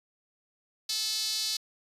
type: tone with high-pass filter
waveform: sawtooth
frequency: 435 Hz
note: A4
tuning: 20 cents flat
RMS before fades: -31 dBFS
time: 0.89-1.57 s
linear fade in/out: 5 ms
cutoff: 4400 Hz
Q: 4.2
effects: resampled to 32000 Hz